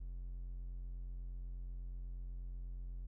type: tone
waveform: triangle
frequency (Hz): 44.12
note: F1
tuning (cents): +18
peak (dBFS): -40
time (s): 0-3.07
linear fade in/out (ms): 10
effects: none